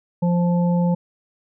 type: harmonic tone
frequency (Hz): 174.61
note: F3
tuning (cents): 0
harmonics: 1 / 3 / 5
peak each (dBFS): -16 / -26 / -30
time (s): 0.22-0.95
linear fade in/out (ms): 10
effects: none